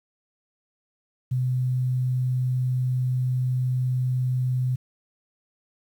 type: tone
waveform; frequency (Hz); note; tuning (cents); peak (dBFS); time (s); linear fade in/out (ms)
sine; 127.1; C3; -50; -21; 1.31-4.76; 10
effects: 9-bit